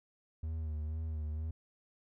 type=tone with vibrato; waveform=triangle; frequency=78.1 Hz; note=D#2; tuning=7 cents sharp; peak=-33 dBFS; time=0.43-1.51 s; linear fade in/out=5 ms; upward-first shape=sine; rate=2.1 Hz; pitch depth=49 cents each way; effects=none